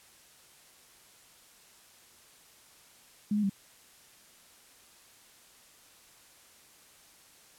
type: tone with pitch steps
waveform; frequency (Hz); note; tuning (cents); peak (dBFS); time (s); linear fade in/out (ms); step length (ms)
sine; 207.8 / 209.7 / 196.3; G#3 / G#3 / G3; +1 / +17 / +3; -25; 3.31-3.496; 5; 62
effects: white hiss -58 dBFS RMS until 7.58 s + low-pass 12000 Hz 12 dB/octave